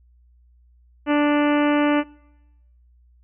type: harmonic tone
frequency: 293.6 Hz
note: D4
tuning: in tune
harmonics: 1 / 2 / 3 / 4 / 5 / 6 / 7 / 8 / 9 / 10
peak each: -17 / -23 / -27 / -29 / -31 / -33 / -34 / -35 / -36 / -37 dBFS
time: 1.06-2.04 s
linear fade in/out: 50 ms
effects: noise-tail reverb RT60 1.0 s tail -25 dB re dry + added 60 Hz sine -52 dBFS peak until 3.23 s